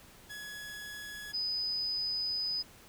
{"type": "tone pair in turn", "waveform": ["sawtooth", "sine"], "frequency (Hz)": [1685, 4996], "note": ["G#6", "D#8"], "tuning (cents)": [25, 6], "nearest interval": "octave + perfect fifth", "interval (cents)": 1881, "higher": "second", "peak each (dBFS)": [-38, -31], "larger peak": "second", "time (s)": [[0.29, 1.33], [1.33, 2.63]], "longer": "second", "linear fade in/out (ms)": 20, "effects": ["pink hiss -56 dBFS RMS until 2.88 s"]}